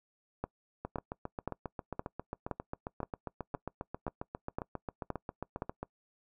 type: two click trains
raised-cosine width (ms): 1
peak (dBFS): -23 / -20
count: 38 / 11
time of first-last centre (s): 0.85-5.83 / 0.44-5.621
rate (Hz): 7.43 / 1.93
effects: noise-tail reverb RT60 0.1 s tail -23 dB re dry